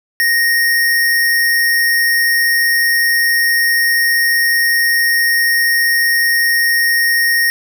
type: tone with sample-and-hold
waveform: sine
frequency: 1864.7 Hz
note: A#6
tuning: in tune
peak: -10 dBFS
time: 0.2-7.5 s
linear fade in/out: 0 ms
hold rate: 7350 Hz
effects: none